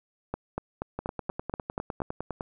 two click trains, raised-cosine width 1 ms, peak -16 / -18 dBFS, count 8 / 15, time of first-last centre 0.34-2.019 / 0.99-2.408 s, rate 4.17 / 9.87 Hz, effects none

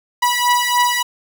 sawtooth beating tone pair, 975 / 978.4 Hz, B5 / B5, -23 / -16 cents, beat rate 3.4 Hz, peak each -13 dBFS, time 0.22-1.03 s, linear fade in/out 10 ms, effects none

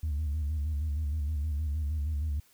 sine tone with vibrato, 75 Hz, D2, 37 cents sharp, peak -26 dBFS, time 0.03-2.4 s, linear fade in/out 5 ms, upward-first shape square, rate 6.4 Hz, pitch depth 75 cents each way, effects tanh soft clip ceiling -26 dBFS + white hiss -63 dBFS RMS until 2.53 s

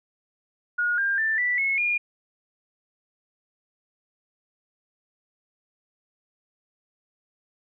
sine tone with pitch steps, 1441 / 1598.9 / 1774.1 / 1968.5 / 2184 / 2423 Hz, F#6 / G6 / A6 / B6 / C#7 / D#7, -46 / +34 / +14 / -6 / -26 / -47 cents, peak -21 dBFS, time 0.78-1.98 s, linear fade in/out 10 ms, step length 200 ms, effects none

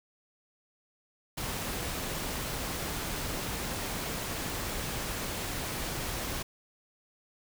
pink noise, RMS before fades -35 dBFS, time 1.37-6.43 s, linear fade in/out 10 ms, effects none

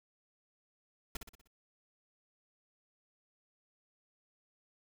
pink noise with echo, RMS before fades -38 dBFS, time 1.15-1.17 s, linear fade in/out 5 ms, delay 61 ms, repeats 5, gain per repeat -6 dB, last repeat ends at 1.475 s, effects none

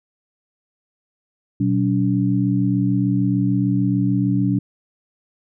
sine tone cluster, 122.5 / 189.2 / 285.8 Hz, B2 / F#3 / D4, -14 / +39 / -47 cents, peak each -20 dBFS, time 1.6-4.59 s, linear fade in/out 5 ms, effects none

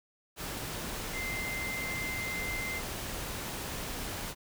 sine tone in noise, 2082 Hz, C7, 9 cents flat, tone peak -35 dBFS, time 1.12-2.82 s, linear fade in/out 50 ms, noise pink, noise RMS -38 dBFS, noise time 0.36-4.35 s, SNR 0 dB, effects none

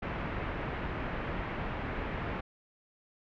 pink low-pass noise, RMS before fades -36 dBFS, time 0.02-2.41 s, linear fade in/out 10 ms, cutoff 2400 Hz, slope 24 dB/octave, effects none

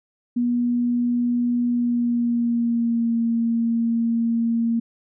sine tone with pitch glide, 241.6 to 231 Hz, B3 to A#3, -38 to -16 cents, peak -18 dBFS, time 0.36-4.8 s, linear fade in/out 10 ms, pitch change -78 cents, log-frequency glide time 1.68-3.16 s, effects none

